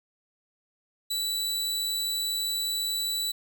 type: tone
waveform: sawtooth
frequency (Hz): 3951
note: B7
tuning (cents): 0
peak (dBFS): -24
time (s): 1.1-3.32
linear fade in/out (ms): 10
effects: none